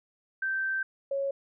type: tone pair in turn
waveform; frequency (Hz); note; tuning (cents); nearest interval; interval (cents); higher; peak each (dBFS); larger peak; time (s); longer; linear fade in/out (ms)
sine; 1558 / 551.8; G6 / C#5; -11 / -8; octave + tritone; 1797; first; -27; neither; 0.42-0.83 / 1.11-1.31; first; 5
effects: none